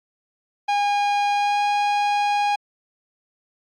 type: tone with pitch glide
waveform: 45% pulse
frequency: 816 to 821.2 Hz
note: G#5 to G#5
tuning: -31 to -20 cents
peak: -18 dBFS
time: 0.68-2.56 s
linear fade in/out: 10 ms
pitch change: +11 cents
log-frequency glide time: 1.34-1.61 s
effects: low-pass 4000 Hz 12 dB/octave + AAC 64 kbps